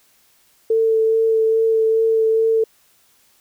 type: tone with vibrato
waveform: sine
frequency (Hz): 446.1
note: A4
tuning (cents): +24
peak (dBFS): -13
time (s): 0.7-2.64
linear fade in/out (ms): 5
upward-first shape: sine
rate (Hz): 2.4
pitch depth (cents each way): 12
effects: white hiss -57 dBFS RMS until 3.4 s